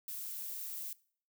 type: noise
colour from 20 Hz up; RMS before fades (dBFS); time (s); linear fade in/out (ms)
violet; -42; 0.08-0.93; 2
effects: noise-tail reverb RT60 0.5 s tail -21 dB re dry